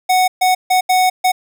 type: tone bursts at uneven times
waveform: square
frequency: 740 Hz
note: F#5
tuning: in tune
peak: -11 dBFS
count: 5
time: 0.09-0.28 / 0.41-0.55 / 0.7-0.81 / 0.89-1.1 / 1.24-1.32 s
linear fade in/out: 10 ms
effects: none